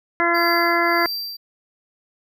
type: harmonic tone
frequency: 341.4 Hz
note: F4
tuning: 39 cents flat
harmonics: 1 / 2 / 3 / 4 / 5 / 6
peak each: -23 / -23 / -23 / -23 / -23 / -23 dBFS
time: 0.2-1.06 s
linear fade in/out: 0 ms
type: tone with tremolo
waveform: square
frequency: 4699 Hz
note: D8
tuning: in tune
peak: -24 dBFS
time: 0.34-1.37 s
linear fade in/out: 10 ms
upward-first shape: triangle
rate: 1.6 Hz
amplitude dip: 85%
effects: none